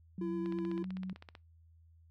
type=tone with pitch glide; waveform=sine; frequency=185 to 186.93 Hz; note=F#3 to F#3; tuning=0 to +18 cents; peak=-37 dBFS; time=0.18-1.13 s; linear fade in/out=2 ms; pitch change=+18 cents; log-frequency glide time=0.76-0.92 s
type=tone with vibrato; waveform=triangle; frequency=336.6 Hz; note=E4; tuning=36 cents sharp; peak=-33 dBFS; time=0.21-0.83 s; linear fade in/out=5 ms; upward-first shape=sine; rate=8.9 Hz; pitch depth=14 cents each way
type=click train; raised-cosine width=0.3 ms; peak=-33 dBFS; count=15; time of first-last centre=0.46-1.352 s; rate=15.7 Hz
effects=noise-tail reverb RT60 0.2 s tail -24 dB re dry + added 82 Hz sine -59 dBFS peak until 2.1 s